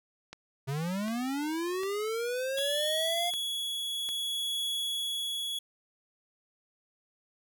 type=click train; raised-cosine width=0.2 ms; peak=-25 dBFS; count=6; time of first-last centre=0.33-4.089 s; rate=1.33 Hz
type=linear sweep; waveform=square; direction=up; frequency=130.4 to 707 Hz; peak=-31 dBFS; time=0.67-3.31 s; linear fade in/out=20 ms
type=tone with tremolo; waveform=45% pulse; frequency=3365 Hz; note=G#7; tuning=22 cents sharp; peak=-30 dBFS; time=2.57-5.59 s; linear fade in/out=5 ms; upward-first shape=triangle; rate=0.6 Hz; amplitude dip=25%
effects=none